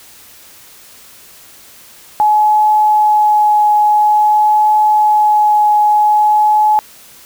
sine tone with vibrato, 846 Hz, G#5, 32 cents sharp, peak -7 dBFS, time 2.2-6.79 s, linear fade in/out 0 ms, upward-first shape triangle, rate 0.49 Hz, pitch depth 12 cents each way, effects white hiss -40 dBFS RMS until 7.25 s

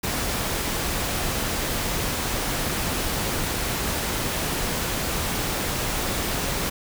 pink noise, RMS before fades -26 dBFS, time 0.03-6.7 s, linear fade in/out 10 ms, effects none

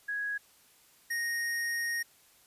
sine / square tone pair in turn, 1661.2 / 1864.6 Hz, G#6 / A#6, 0 / 0 cents, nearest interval major second, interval 200 cents, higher second, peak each -31 / -31 dBFS, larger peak neither, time 0.08-0.38 / 1.1-2.03 s, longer second, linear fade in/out 10 ms, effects white hiss -62 dBFS RMS until 2.46 s + resampled to 32000 Hz

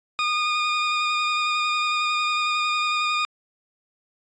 20% pulse tone with vibrato, 1224 Hz, D#6, 29 cents flat, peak -16 dBFS, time 0.19-3.25 s, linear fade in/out 0 ms, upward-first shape square, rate 11 Hz, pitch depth 11 cents each way, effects resampled to 16000 Hz

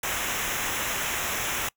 pink noise with comb filter, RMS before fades -29 dBFS, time 0.03-1.69 s, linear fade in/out 5 ms, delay 0.22 ms, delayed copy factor -0.75, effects noise-tail reverb RT60 0.1 s tail -24 dB re dry

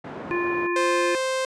pink band-pass noise, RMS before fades -36 dBFS, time 0.04-0.67 s, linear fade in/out 5 ms, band 190 to 1200 Hz, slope 12 dB/octave
harmonic tone, 349.2 Hz, F4, in tune, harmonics 1 / 3 / 5 / 7, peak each -24 / -29 / -31 / -32 dBFS, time 0.31-1.15 s, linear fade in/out 0 ms
sawtooth tone, 523.3 Hz, C5, in tune, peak -19 dBFS, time 0.76-1.45 s, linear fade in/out 2 ms
effects resampled to 22050 Hz

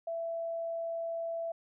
sine tone, 666 Hz, E5, 18 cents sharp, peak -33 dBFS, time 0.07-1.52 s, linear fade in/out 5 ms, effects none

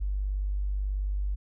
triangle tone with tanh clipping, 49.2 Hz, G1, 7 cents sharp, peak -26 dBFS, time 0-1.36 s, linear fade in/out 20 ms, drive 3 dB, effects none

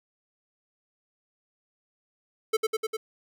square tone with echo, 440 Hz, A4, in tune, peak -21 dBFS, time 2.53-2.57 s, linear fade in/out 10 ms, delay 100 ms, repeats 4, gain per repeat -2 dB, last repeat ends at 2.97 s, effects none

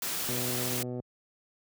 white noise, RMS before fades -33 dBFS, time 0.02-0.83 s, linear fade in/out 2 ms
click train, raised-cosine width 2 ms, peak -24 dBFS, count 89, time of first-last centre 0.29-1 s, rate 124 Hz
effects high-pass 80 Hz 12 dB/octave

